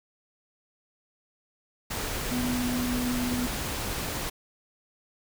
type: tone in noise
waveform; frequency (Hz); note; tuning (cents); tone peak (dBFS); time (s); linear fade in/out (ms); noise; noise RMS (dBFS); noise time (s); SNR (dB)
sine; 246.9; B3; 0; -27; 2.31-3.47; 10; pink; -32; 1.9-4.3; +2
effects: none